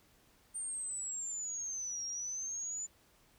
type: linear two-way sweep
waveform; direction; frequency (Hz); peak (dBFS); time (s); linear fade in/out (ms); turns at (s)
sine; down then up; 8870 to 5588 to 7070; -37; 0.54-2.87; 20; 2.05
effects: pink hiss -67 dBFS RMS until 3.38 s